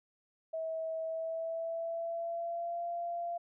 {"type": "tone with pitch glide", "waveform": "sine", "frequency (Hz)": [646, 688.4], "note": ["E5", "F5"], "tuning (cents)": [-35, -25], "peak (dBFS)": -34, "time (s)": [0.53, 3.38], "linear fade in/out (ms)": 10, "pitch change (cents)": 110, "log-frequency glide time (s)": [1.02, 2.83], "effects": []}